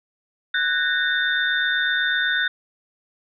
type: tone cluster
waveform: sine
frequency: 1486 / 1634 / 1834 / 3606 Hz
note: F#6 / G#6 / A#6 / A7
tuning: +7 / -29 / -29 / +42 cents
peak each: -21 / -28 / -26 / -26 dBFS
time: 0.54-2.48 s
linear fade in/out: 5 ms
effects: none